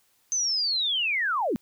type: linear sweep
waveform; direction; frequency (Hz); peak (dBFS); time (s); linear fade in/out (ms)
sine; down; 6272 to 185; -23; 0.32-1.56; 0
effects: white hiss -66 dBFS RMS until 1.61 s